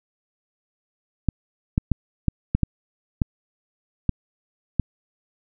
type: clicks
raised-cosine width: 5 ms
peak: -6 dBFS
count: 9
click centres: 1.287 / 1.779 / 1.917 / 2.283 / 2.55 / 2.633 / 3.218 / 4.093 / 4.797 s
effects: none